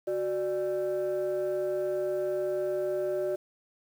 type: tone pair together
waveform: sine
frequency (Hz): 370 / 593.5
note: F#4 / D5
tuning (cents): 0 / +18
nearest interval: minor sixth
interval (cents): 818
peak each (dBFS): -28 / -28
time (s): 0.07-3.36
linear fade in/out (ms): 10
effects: tanh soft clip ceiling -24 dBFS + 9-bit